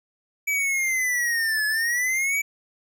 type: linear two-way sweep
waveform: square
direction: down then up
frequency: 2305 to 1701 to 2305 Hz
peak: -22 dBFS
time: 0.47-2.42 s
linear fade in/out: 10 ms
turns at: 1.66 s
effects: none